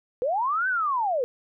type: linear two-way sweep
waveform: sine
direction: up then down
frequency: 466.2 to 1561 to 466.2 Hz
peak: -22 dBFS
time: 0.22-1.24 s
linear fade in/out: 0 ms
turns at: 0.68 s
effects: none